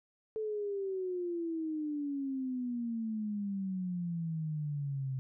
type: exponential sweep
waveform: sine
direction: down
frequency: 440 to 130 Hz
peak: -33 dBFS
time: 0.36-5.19 s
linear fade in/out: 0 ms
effects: none